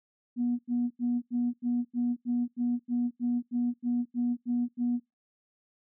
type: tone bursts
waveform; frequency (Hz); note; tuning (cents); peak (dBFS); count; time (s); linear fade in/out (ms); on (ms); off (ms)
sine; 242.2; B3; -34; -24; 15; 0.36-5; 50; 230; 85
effects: noise-tail reverb RT60 0.2 s tail -22 dB re dry + tanh soft clip ceiling -20 dBFS